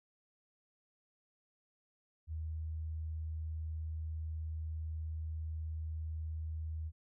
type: tone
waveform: sine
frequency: 79.2 Hz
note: D#2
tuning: 31 cents sharp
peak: -37 dBFS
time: 2.27-6.92 s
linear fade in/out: 50 ms
effects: none